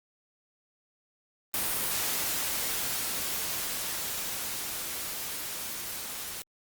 white noise with level ramp, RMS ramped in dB -29 to -38 dBFS, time 1.54-6.42 s, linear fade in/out 0 ms, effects Opus 32 kbps

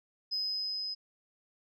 sine tone with level ramp, 5050 Hz, D#8, 25 cents sharp, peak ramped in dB -29 to -34 dBFS, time 0.31-0.95 s, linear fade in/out 20 ms, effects tanh soft clip ceiling -25 dBFS

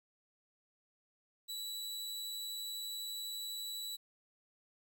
sawtooth tone, 3936 Hz, B7, 7 cents flat, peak -37 dBFS, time 1.48-3.97 s, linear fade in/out 20 ms, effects 13-bit

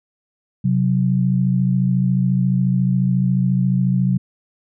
sine tone pair together, 130.81 / 184.99 Hz, C3 / F#3, 0 / 0 cents, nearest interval tritone, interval 600 cents, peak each -17 dBFS, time 0.64-4.18 s, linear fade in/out 10 ms, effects none

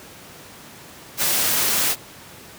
white noise, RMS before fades -20 dBFS, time 1.17-1.96 s, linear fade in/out 50 ms, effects pink hiss -42 dBFS RMS until 2.58 s + high-pass 100 Hz 12 dB/octave

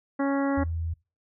harmonic tone, 277.2 Hz, C#4, in tune, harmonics 1 / 2 / 3 / 4 / 5 / 6 / 7, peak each -24 / -30 / -34 / -36 / -38 / -40 / -41 dBFS, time 0.19-0.64 s, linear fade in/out 10 ms
sine tone, 82.41 Hz, E2, in tune, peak -27 dBFS, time 0.57-0.94 s, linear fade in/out 10 ms
effects noise-tail reverb RT60 0.3 s tail -25 dB re dry

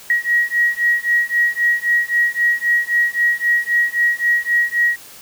sine beating tone pair, 1900 / 1903.8 Hz, A#6 / A#6, +33 / +36 cents, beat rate 3.8 Hz, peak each -17 dBFS, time 0.1-4.96 s, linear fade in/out 2 ms, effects white hiss -40 dBFS RMS until 5.21 s

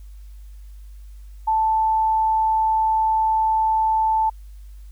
sine tone, 880 Hz, A5, in tune, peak -16 dBFS, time 1.47-4.3 s, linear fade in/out 10 ms, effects added 50 Hz sine -37 dBFS peak until 4.91 s + white hiss -61 dBFS RMS until 4.91 s

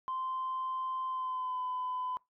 sine tone with pitch glide, 1039 to 1008.3 Hz, C6 to B5, -12 to +36 cents, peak -32 dBFS, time 0.08-2.17 s, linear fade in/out 0 ms, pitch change -52 cents, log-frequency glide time 1.07-1.61 s, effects noise-tail reverb RT60 0.2 s tail -24 dB re dry + tanh soft clip ceiling -29 dBFS

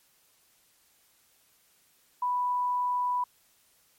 sine tone, 987.8 Hz, B5, in tune, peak -25 dBFS, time 2.22-3.24 s, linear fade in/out 5 ms, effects white hiss -65 dBFS RMS until 3.98 s + MP3 64 kbps

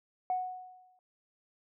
sine tone with exponential decay, 737 Hz, F#5, 7 cents flat, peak -26 dBFS, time 0.3-0.99 s, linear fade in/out 1 ms, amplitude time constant 150 ms, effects tanh soft clip ceiling -22 dBFS

